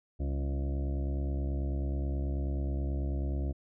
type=harmonic tone with a mistuned harmonic; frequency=69.3 Hz; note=C#2; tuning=in tune; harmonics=1 / 2 / 3 / 4 / 5 / 7 / 8 / 9 / 10; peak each=-30 / -39 / -46 / -42 / -44 / -53 / -51 / -50 / -55 dBFS; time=0.19-3.53 s; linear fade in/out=20 ms; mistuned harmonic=3; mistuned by=-59 cents; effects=none